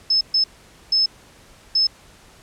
sine tone bursts at uneven times, 5220 Hz, E8, 18 cents flat, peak -14 dBFS, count 4, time 0.1-0.21 / 0.34-0.44 / 0.92-1.06 / 1.75-1.87 s, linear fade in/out 5 ms, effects pink hiss -49 dBFS RMS until 2.42 s + low-pass 10000 Hz 12 dB/octave

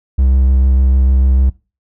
triangle tone with vibrato, 65.5 Hz, C2, 2 cents sharp, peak -6 dBFS, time 0.18-1.5 s, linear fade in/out 10 ms, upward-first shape square, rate 6.7 Hz, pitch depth 14 cents each way, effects noise-tail reverb RT60 0.3 s tail -21 dB re dry

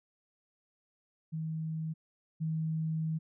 sine tone pair in turn, 159.2 / 159.2 Hz, D#3 / D#3, +40 / +40 cents, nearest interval unison, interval 0 cents, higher neither, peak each -33 / -30 dBFS, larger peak second, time 1.32-1.94 / 2.4-3.19 s, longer second, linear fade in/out 20 ms, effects none

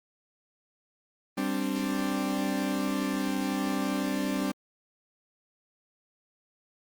40% pulse chord, G suspended fourth, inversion none, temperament equal, 196 / 261.6 / 293.7 Hz, G3 / C4 / D4, 0 / 0 / 0 cents, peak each -31 dBFS, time 1.37-4.52 s, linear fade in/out 10 ms, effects Opus 32 kbps

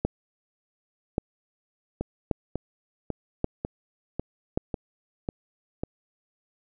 two click trains, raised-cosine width 2 ms, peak -10 / -15 dBFS, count 5 / 8, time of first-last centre 0.05-4.575 / 2.01-5.835 s, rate 0.884 / 1.83 Hz, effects none

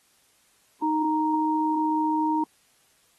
sine tone pair together, 311.1 / 932.3 Hz, D#4 / A#5, 0 / 0 cents, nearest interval octave + perfect fifth, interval 1900 cents, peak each -24 dBFS, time 0.82-2.44 s, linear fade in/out 5 ms, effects white hiss -63 dBFS RMS until 3.18 s + AAC 32 kbps

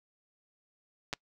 clicks, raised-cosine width 0.2 ms, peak -17 dBFS, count 2, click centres 1.129 / 1.136 s, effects noise-tail reverb RT60 0.1 s tail -25 dB re dry

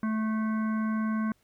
harmonic tone, 218.6 Hz, A3, 11 cents flat, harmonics 1 / 3 / 5 / 7 / 9 / 10, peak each -26 / -45 / -38 / -41 / -51 / -54 dBFS, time 0.03-1.32 s, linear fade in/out 2 ms, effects pink hiss -69 dBFS RMS until 1.43 s

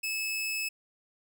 sawtooth tone, 2599 Hz, E7, 25 cents flat, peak -27 dBFS, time 0.03-0.69 s, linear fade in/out 10 ms, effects none

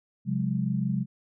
sine tone cluster, 133.3 / 179.5 / 205.5 Hz, C3 / F3 / G#3, +33 / +48 / -18 cents, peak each -29 dBFS, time 0.25-1.06 s, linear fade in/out 50 ms, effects none

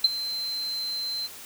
sine tone with ADSR envelope, 4100 Hz, C8, 36 cents flat, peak -12 dBFS, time 0.04-1.28 s, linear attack 5 ms, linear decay 26 ms, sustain -16 dB, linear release 28 ms, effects white hiss -43 dBFS RMS until 1.45 s

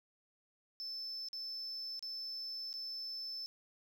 sine tone with dropouts, 5274 Hz, E8, in tune, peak -39 dBFS, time 0.8-3.46 s, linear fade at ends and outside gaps 0 ms, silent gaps 1.286-1.331 / 1.993-2.026 / 2.729-2.739 s, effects tanh soft clip ceiling -37 dBFS + 11-bit

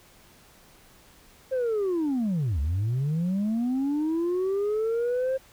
sine linear two-way sweep, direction down then up, 534 to 67 to 534 Hz, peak -21 dBFS, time 1.51-5.38 s, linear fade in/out 20 ms, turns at 2.6 s, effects tanh soft clip ceiling -22 dBFS + pink hiss -55 dBFS RMS until 5.52 s

